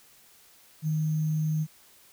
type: tone with sample-and-hold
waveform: sine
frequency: 155.56 Hz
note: D#3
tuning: in tune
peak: -24 dBFS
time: 0.82-1.67 s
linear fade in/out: 50 ms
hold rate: 6300 Hz
effects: white hiss -57 dBFS RMS until 2.12 s